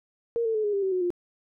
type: tone with pitch steps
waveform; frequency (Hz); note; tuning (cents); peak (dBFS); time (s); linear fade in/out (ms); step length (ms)
sine; 466.2 / 448 / 430.5 / 413.7 / 397.5 / 382 / 367 / 352.7; A#4 / A4 / A4 / G#4 / G4 / G4 / F#4 / F4; 0 / +31 / -38 / -7 / +24 / -45 / -14 / +17; -23; 0.36-1.104; 0; 93
effects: none